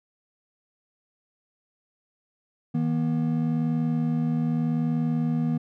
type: tone pair together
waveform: triangle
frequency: 159.07 / 239.9 Hz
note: D#3 / A#3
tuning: +39 / +50 cents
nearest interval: perfect fifth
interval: 711 cents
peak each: -23 / -23 dBFS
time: 2.74-5.58 s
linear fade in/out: 10 ms
effects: none